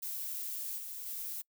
violet noise with level steps, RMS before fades -39 / -43 / -40 dBFS, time 0.02-1.42 s, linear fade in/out 10 ms, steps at 0.78 / 1.06 s, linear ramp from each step 5 ms, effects noise-tail reverb RT60 0.1 s tail -25 dB re dry

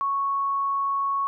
sine tone, 1107 Hz, C#6, 3 cents flat, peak -22 dBFS, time 0.01-1.27 s, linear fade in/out 0 ms, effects none

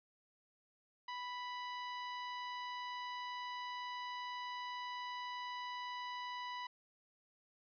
sawtooth tone, 987.8 Hz, B5, in tune, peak -38 dBFS, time 1.08-6.67 s, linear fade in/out 5 ms, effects resampled to 11025 Hz

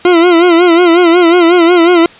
40% pulse tone with vibrato, 345 Hz, F4, 21 cents flat, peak -3 dBFS, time 0.05-2.06 s, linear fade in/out 2 ms, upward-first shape sine, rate 5.5 Hz, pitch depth 84 cents each way, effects white hiss -35 dBFS RMS until 2.19 s + resampled to 8000 Hz

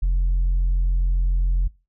sine tone with tanh clipping, 43.65 Hz, F1, in tune, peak -17 dBFS, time 0.02-1.68 s, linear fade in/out 10 ms, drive 1 dB, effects noise-tail reverb RT60 0.3 s tail -22 dB re dry

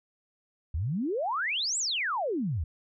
sine exponential two-way sweep, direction up then down, 69.3 to 8050 to 69.3 Hz, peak -27 dBFS, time 0.74-2.64 s, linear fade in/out 5 ms, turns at 1.78 s, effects none

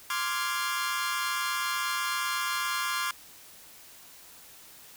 sawtooth chord, D half-diminished seventh, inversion third, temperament equal, 1046.5 / 1174.7 / 1396.9 / 1661.2 Hz, C6 / D6 / F6 / Ab6, 0 / 0 / 0 / 0 cents, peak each -29 / -31 / -30 / -32 dBFS, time 0.1-3.11 s, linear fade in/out 2 ms, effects white hiss -51 dBFS RMS until 4.96 s

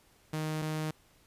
sawtooth tone pair in turn, 155.56 / 155.56 Hz, D#3 / D#3, 0 / 0 cents, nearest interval unison, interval 0 cents, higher neither, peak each -28 dBFS, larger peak neither, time 0.33-0.62 / 0.62-0.91 s, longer neither, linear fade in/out 5 ms, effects pink hiss -64 dBFS RMS until 1.26 s + resampled to 32000 Hz

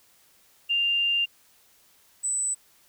sine tone pair in turn, 2794 / 7981 Hz, F7 / B8, 0 / +17 cents, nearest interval octave + tritone, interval 1817 cents, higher second, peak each -21 / -24 dBFS, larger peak first, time 0.69-1.26 / 2.23-2.55 s, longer first, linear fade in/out 20 ms, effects white hiss -60 dBFS RMS until 2.88 s

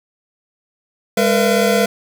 square tone cluster, 203.7 / 458.9 / 496.3 / 676 Hz, G#3 / A#4 / B4 / E5, -33 / -27 / +8 / +43 cents, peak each -19 dBFS, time 1.17-1.86 s, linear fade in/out 5 ms, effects none

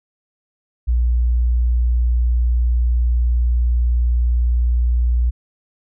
sine tone, 59.9 Hz, A#1, 48 cents sharp, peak -13 dBFS, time 0.87-5.31 s, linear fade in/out 20 ms, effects none

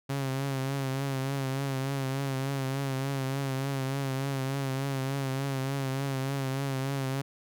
sawtooth tone with vibrato, 135.5 Hz, C#3, 39 cents flat, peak -25 dBFS, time 0.09-7.22 s, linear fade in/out 10 ms, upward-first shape triangle, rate 3.4 Hz, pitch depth 55 cents each way, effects none

